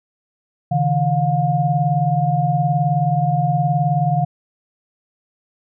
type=tone cluster; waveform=sine; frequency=138.4 / 157.4 / 712 Hz; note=C#3 / D#3 / F5; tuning=-2 / +20 / +33 cents; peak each=-19 dBFS; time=0.71-4.25 s; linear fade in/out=10 ms; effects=none